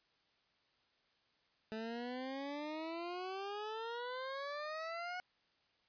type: exponential sweep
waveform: 20% pulse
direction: up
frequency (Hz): 217 to 734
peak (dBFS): -36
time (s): 1.72-5.2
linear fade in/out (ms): 0
effects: white hiss -75 dBFS RMS until 5.88 s + resampled to 11025 Hz